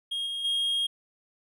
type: tone with level steps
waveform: triangle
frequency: 3253 Hz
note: G#7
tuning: 37 cents flat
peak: -27 / -29 / -23 dBFS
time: 0.11-0.87 s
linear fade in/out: 10 ms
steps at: 0.26 / 0.44 s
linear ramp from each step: 10 ms
effects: none